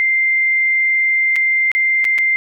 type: tone with dropouts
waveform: sine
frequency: 2093 Hz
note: C7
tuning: in tune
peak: -12 dBFS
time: 0-2.36 s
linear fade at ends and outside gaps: 0 ms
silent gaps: 1.358-1.363 / 1.716-1.75 / 2.044-2.051 / 2.181-2.186 s
effects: none